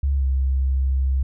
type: tone with pitch glide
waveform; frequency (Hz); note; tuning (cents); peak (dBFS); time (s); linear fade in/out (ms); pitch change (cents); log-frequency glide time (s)
sine; 69.3 to 66.44; C#2 to C2; 0 to +27; -17; 0.03-1.23; 5; -73; 0.16-0.24
effects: none